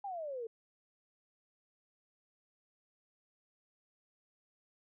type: exponential sweep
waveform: sine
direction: down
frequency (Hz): 825 to 440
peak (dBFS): -38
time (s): 0.04-0.47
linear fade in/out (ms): 5
effects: none